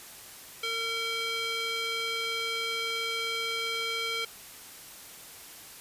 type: tone with band-pass filter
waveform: square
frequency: 456.3 Hz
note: A#4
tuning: 37 cents flat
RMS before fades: -32 dBFS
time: 0.63-4.25 s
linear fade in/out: 5 ms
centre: 3000 Hz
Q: 1.9
effects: white hiss -47 dBFS RMS until 5.8 s + resampled to 32000 Hz